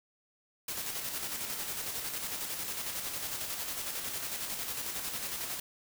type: noise with tremolo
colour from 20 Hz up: white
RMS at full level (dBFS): -36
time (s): 0.68-5.6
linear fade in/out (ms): 5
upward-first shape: square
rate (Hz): 11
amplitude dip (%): 35
effects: none